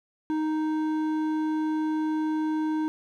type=tone with hard clipping; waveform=triangle; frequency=311.1 Hz; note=D#4; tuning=in tune; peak=-26 dBFS; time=0.3-2.88 s; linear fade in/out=0 ms; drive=12 dB; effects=none